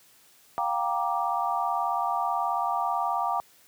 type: chord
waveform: sine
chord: G minor seventh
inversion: third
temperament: just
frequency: 705.6 / 784 / 940.8 / 1176 Hz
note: F5 / G5 / Bb5 / D6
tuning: +18 / 0 / +16 / +2 cents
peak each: -30 dBFS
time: 0.58-3.4 s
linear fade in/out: 0 ms
effects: white hiss -58 dBFS RMS until 3.67 s + high-pass 80 Hz 12 dB/octave